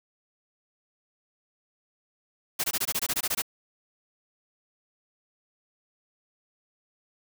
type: noise bursts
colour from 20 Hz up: white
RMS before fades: -27 dBFS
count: 12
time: 2.59-3.421 s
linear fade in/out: 10 ms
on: 50 ms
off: 21 ms
effects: none